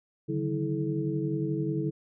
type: tone cluster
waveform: sine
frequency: 143.7 / 155 / 189 / 323.3 / 429.5 Hz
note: D3 / D#3 / F#3 / E4 / A4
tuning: -37 / -6 / +37 / -34 / -42 cents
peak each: -31 / -37 / -37 / -31 / -35 dBFS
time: 0.28-1.91 s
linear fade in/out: 20 ms
effects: none